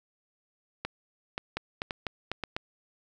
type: two click trains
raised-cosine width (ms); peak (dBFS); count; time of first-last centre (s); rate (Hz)
0.3; -16 / -15; 4 / 5; 0.85-2.437 / 1.57-2.565; 1.89 / 4.02
effects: none